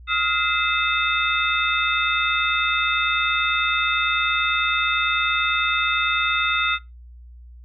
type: tone cluster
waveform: sine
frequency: 1275 / 1404 / 2055 / 2606 / 3641 Hz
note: D#6 / F6 / C7 / E7 / A#7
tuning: +42 / +9 / -32 / -20 / -41 cents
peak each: -25 dBFS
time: 0.07-6.79 s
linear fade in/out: 50 ms
effects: noise-tail reverb RT60 0.2 s tail -18 dB re dry + added 60 Hz sine -40 dBFS peak until 7.64 s